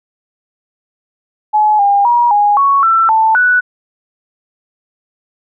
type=tone with pitch steps; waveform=sine; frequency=850 / 805 / 956 / 825 / 1112 / 1338 / 884 / 1480 Hz; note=G#5 / G5 / A#5 / G#5 / C#6 / E6 / A5 / F#6; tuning=+40 / +46 / +43 / -12 / +5 / +25 / +8 / 0 cents; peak=-7 dBFS; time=1.53-3.61 s; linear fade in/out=20 ms; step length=260 ms; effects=none